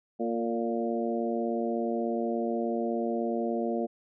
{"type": "harmonic tone with a mistuned harmonic", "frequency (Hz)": 116.54, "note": "A#2", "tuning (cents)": 0, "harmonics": [2, 3, 4, 5, 6], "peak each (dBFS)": [-31, -33, -34, -35, -36], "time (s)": [0.19, 3.87], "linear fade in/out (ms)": 20, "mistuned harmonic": 4, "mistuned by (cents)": -26, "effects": []}